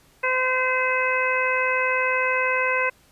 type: harmonic tone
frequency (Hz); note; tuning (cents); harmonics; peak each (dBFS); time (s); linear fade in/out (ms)
513; C5; -34; 1 / 2 / 3 / 4 / 5; -26 / -26 / -26 / -26 / -26; 0.23-2.9; 10
effects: pink hiss -57 dBFS RMS until 3.11 s + resampled to 32000 Hz